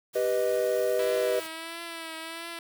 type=noise; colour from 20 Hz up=white; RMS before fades=-43 dBFS; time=0.13-1.48 s; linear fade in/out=20 ms
type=chord; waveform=triangle; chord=G augmented; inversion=none; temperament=equal; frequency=392 / 493.9 / 622.3 Hz; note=G4 / B4 / D#5; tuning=0 / 0 / 0 cents; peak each=-28 / -25 / -26 dBFS; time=0.15-1.4 s; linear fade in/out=10 ms
type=tone with vibrato; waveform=5% pulse; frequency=329.6 Hz; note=E4; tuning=in tune; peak=-25 dBFS; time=0.99-2.59 s; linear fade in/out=2 ms; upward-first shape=triangle; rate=1.5 Hz; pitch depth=49 cents each way
effects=none